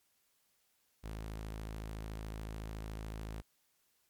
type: tone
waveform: sawtooth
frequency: 53.8 Hz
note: A1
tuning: 38 cents flat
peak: -37 dBFS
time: 1.03-3.42 s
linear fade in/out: 20 ms
effects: white hiss -75 dBFS RMS until 4.09 s + MP3 96 kbps